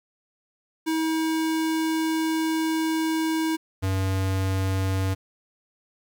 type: tone pair in turn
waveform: square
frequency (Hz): 320 / 95.35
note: D#4 / G2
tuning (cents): +49 / -47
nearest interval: octave + major sixth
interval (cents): 2096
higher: first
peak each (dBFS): -23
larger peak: neither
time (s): 0.86-3.57 / 3.82-5.15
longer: first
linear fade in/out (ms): 20
effects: 10-bit